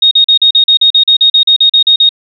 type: tone bursts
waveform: sine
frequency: 3729 Hz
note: A#7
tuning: in tune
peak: -3 dBFS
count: 16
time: 0.02-2.092 s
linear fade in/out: 5 ms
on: 92 ms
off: 40 ms
effects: none